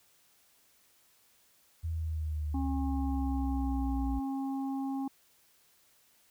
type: exponential sweep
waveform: sine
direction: down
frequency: 82.7 to 58.27 Hz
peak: -31 dBFS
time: 1.83-4.2 s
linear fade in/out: 20 ms
type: harmonic tone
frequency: 270.2 Hz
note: C#4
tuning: 44 cents flat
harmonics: 1 / 3 / 4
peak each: -32 / -41 / -51 dBFS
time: 2.54-5.08 s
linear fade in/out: 5 ms
effects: white hiss -66 dBFS RMS until 6.3 s